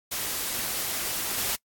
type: noise with level steps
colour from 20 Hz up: white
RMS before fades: -30 / -28 dBFS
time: 0.11-1.56 s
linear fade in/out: 10 ms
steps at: 1.38 s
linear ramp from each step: 2 ms
effects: noise-tail reverb RT60 0.1 s tail -25 dB re dry + AAC 64 kbps